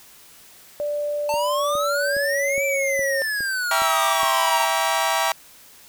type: tone with pitch glide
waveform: sine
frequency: 587.3 to 548 Hz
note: D5 to C#5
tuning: 0 to -20 cents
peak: -22 dBFS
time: 0.8-3.22 s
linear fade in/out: 0 ms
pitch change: -120 cents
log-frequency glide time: 1.5-2.79 s
type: exponential two-way sweep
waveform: square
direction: up then down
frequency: 880 to 2349 to 903 Hz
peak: -23 dBFS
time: 1.29-4.65 s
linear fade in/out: 2 ms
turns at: 2.65 s
type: click train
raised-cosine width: 2 ms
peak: -24 dBFS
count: 8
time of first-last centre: 1.34-4.233 s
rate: 2.42 Hz
type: chord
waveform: sawtooth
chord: E diminished seventh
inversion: none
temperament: just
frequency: 659.3 / 791.1 / 949.3 / 1139.2 Hz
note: E5 / G5 / Bb5 / Db6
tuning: 0 / +16 / +31 / +47 cents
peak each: -21 / -21 / -20 / -23 dBFS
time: 3.71-5.32 s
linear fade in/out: 2 ms
effects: white hiss -48 dBFS RMS until 5.88 s